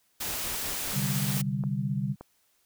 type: noise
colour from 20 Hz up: white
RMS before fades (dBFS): -33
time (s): 0.2-1.42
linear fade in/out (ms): 10
type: noise bursts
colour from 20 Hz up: pink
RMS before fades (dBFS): -41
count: 4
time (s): 0.24-0.952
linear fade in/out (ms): 20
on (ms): 130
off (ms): 64
type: chord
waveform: sine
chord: C suspended second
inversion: none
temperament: equal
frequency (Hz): 130.81 / 146.83 / 196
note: C3 / D3 / G3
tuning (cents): 0 / 0 / 0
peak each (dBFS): -31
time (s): 0.92-2.16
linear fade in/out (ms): 50
type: clicks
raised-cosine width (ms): 1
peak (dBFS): -27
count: 3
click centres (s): 1.371 / 1.638 / 2.21
effects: white hiss -69 dBFS RMS until 2.65 s